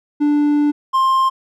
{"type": "tone pair in turn", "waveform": "triangle", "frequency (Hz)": [293.8, 1056.4], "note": ["D4", "C6"], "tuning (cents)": [1, 16], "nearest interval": "octave + minor seventh", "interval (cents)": 2215, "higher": "second", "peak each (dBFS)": -10, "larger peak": "neither", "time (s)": [[0.2, 0.72], [0.93, 1.3]], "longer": "first", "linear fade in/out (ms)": 20, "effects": []}